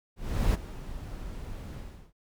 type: noise with ADSR envelope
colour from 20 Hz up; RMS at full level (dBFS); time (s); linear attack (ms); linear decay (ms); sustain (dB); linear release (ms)
brown; -23; 0.16-2.13; 380; 21; -16; 380
effects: none